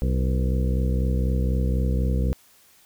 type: harmonic tone with a mistuned harmonic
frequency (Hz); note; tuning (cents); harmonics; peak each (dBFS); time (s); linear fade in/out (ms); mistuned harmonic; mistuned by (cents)
64; C2; -38; 1 / 2 / 3 / 4 / 5 / 6 / 7 / 8; -21 / -27 / -29 / -35 / -38 / -41 / -36 / -38; 0.02-2.33; 0; 7; +62
effects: white hiss -56 dBFS RMS until 2.85 s